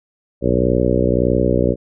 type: harmonic tone with a mistuned harmonic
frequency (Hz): 61.74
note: B1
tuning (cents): 0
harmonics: 1 / 2 / 3 / 4 / 5 / 6 / 7 / 8 / 9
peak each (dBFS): -22 / -22 / -22 / -22 / -22 / -22 / -22 / -22 / -22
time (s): 0.41-1.76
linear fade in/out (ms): 50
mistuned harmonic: 1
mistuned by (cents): +67
effects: none